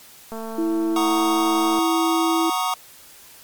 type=click train; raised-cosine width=1 ms; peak=-20 dBFS; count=330; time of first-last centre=0.32-1.789 s; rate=224 Hz
type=tone; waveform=sine; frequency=329.6 Hz; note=E4; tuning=in tune; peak=-19 dBFS; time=0.58-2.5 s; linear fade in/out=5 ms
type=chord; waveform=square; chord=D# minor seventh; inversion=first; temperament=equal; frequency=740 / 932.3 / 1108.7 / 1244.5 Hz; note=F#5 / A#5 / C#6 / D#6; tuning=0 / 0 / 0 / 0 cents; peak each=-27 dBFS; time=0.96-2.74 s; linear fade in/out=2 ms
effects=white hiss -46 dBFS RMS until 3.43 s + MP3 96 kbps